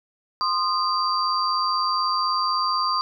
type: tone cluster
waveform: sine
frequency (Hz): 1044 / 1228 / 4697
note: C6 / D#6 / D8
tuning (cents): -4 / -23 / -1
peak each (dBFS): -24 / -24 / -26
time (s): 0.41-3.01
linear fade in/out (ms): 0
effects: none